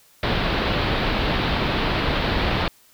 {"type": "low-pass noise", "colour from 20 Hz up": "pink", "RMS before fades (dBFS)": -22, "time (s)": [0.23, 2.68], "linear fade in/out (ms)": 2, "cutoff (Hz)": 4300, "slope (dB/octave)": 48, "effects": ["white hiss -55 dBFS RMS until 2.93 s"]}